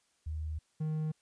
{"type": "tone pair in turn", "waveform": ["sine", "triangle"], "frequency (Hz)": [77.78, 155.56], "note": ["D#2", "D#3"], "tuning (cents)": [0, 0], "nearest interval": "octave", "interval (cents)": 1200, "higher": "second", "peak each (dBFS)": [-34, -29], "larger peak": "second", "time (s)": [[0.26, 0.59], [0.8, 1.12]], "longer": "first", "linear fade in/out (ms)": 10, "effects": ["white hiss -73 dBFS RMS until 1.21 s", "resampled to 22050 Hz"]}